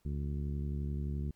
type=harmonic tone; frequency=71.6 Hz; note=D2; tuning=43 cents flat; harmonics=1 / 2 / 3 / 4 / 5 / 6; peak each=-35 / -38 / -43 / -52 / -50 / -59 dBFS; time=0.05-1.31 s; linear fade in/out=5 ms; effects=pink hiss -74 dBFS RMS until 1.35 s